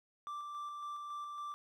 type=tone with tremolo; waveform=triangle; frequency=1174.7 Hz; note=D6; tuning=in tune; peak=-38 dBFS; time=0.27-1.54 s; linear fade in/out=0 ms; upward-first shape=square; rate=3.6 Hz; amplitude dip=25%; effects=none